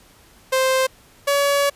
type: tone pair in turn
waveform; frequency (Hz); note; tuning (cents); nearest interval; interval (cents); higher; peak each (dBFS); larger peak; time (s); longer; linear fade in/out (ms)
sawtooth; 523.3 / 566; C5 / C#5; 0 / +36; minor second; 136; second; -12; neither; 0.52-0.87 / 1.27-1.7; second; 10
effects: pink hiss -51 dBFS RMS until 1.75 s + resampled to 32000 Hz